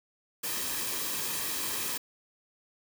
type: noise with comb filter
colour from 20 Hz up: white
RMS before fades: -33 dBFS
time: 0.43-1.98 s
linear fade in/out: 10 ms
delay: 1.4 ms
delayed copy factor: -0.5
effects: none